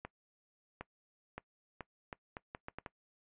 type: accelerating click train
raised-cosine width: 0.5 ms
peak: -27 dBFS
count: 10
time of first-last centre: 0.05-2.862 s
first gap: 760 ms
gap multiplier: 0.75
effects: noise-tail reverb RT60 0.1 s tail -21 dB re dry + resampled to 8000 Hz